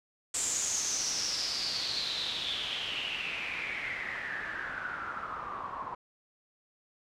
white noise with low-pass filter sweep, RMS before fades -35 dBFS, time 0.34-5.95 s, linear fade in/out 5 ms, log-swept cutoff 7600 to 1000 Hz, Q 7.1, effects none

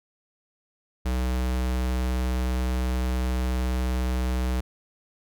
square tone, 62.9 Hz, B1, 32 cents sharp, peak -24 dBFS, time 1.05-4.61 s, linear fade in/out 10 ms, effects none

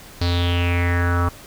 square tone with low-pass filter sweep, 87.31 Hz, F2, in tune, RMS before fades -19 dBFS, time 0.21-1.29 s, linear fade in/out 5 ms, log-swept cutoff 4500 to 1200 Hz, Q 5.8, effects pink hiss -42 dBFS RMS until 1.46 s

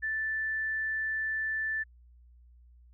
sine tone, 1760 Hz, A6, in tune, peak -29 dBFS, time 0.02-1.84 s, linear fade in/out 20 ms, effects added 60 Hz sine -54 dBFS peak until 2.93 s

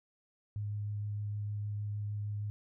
sine tone with vibrato, 103.83 Hz, G#2, in tune, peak -34 dBFS, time 0.56-2.5 s, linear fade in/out 0 ms, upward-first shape sine, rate 6.5 Hz, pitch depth 9 cents each way, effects none

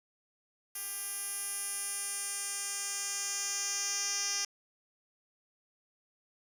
10% pulse tone with band-pass filter sweep, 400 Hz, G4, 35 cents sharp, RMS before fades -36 dBFS, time 0.75-4.45 s, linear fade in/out 5 ms, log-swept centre 12000 to 5700 Hz, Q 2.9, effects 9-bit

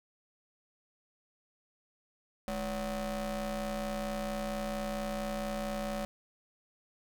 30% pulse ring-modulated tone, 178.9 Hz, F3, 42 cents sharp, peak -28 dBFS, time 2.48-6.05 s, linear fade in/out 0 ms, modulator 390 Hz, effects none

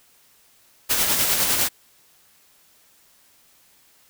white noise with tremolo, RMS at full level -19 dBFS, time 0.89-1.69 s, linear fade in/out 20 ms, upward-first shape sine, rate 9.9 Hz, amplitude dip 40%, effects white hiss -57 dBFS RMS until 4.09 s

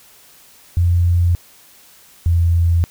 sine tone pair in turn, 87 / 84.91 Hz, F2 / F2, -6 / -48 cents, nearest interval unison, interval 42 cents, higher first, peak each -11 dBFS, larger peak neither, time 0.77-1.35 / 2.26-2.84 s, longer neither, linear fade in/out 0 ms, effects white hiss -47 dBFS RMS until 2.9 s

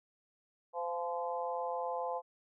harmonic tone with a mistuned harmonic, 171.6 Hz, F3, 30 cents flat, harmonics 3 / 4 / 5 / 6, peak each -38 / -40 / -39 / -42 dBFS, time 0.73-2.22 s, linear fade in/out 50 ms, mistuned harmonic 4, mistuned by +18 cents, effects none

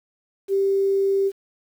sine tone, 392 Hz, G4, in tune, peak -17 dBFS, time 0.48-1.32 s, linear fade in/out 50 ms, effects 8-bit

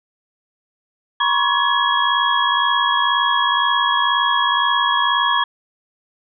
sine tone cluster, 964 / 1061 / 1123 / 1691 / 3301 Hz, B5 / C6 / C#6 / G#6 / G#7, -42 / +24 / +22 / +31 / -11 cents, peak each -21 dBFS, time 1.2-5.44 s, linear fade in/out 5 ms, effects none

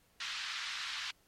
white band-pass noise, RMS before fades -40 dBFS, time 0.2-1.11 s, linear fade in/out 5 ms, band 1200 to 4500 Hz, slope 24 dB/octave, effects pink hiss -69 dBFS RMS until 1.27 s + MP3 64 kbps

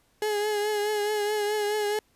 35% pulse tone with vibrato, 419 Hz, G#4, 15 cents sharp, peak -23 dBFS, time 0.22-1.99 s, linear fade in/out 2 ms, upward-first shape triangle, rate 4.7 Hz, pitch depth 44 cents each way, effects pink hiss -66 dBFS RMS until 2.15 s + resampled to 32000 Hz

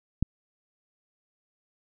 click, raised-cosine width 5 ms, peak -11 dBFS, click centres 0.226 s, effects none

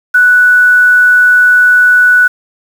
sine tone with quantisation, 1480 Hz, F#6, in tune, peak -3 dBFS, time 0.14-2.28 s, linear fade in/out 10 ms, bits 5, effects none

